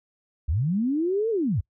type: linear two-way sweep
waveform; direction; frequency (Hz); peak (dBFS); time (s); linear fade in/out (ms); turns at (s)
sine; up then down; 61.74 to 466.2 to 68.5; -21; 0.48-1.61; 10; 1.3
effects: noise-tail reverb RT60 0.1 s tail -23 dB re dry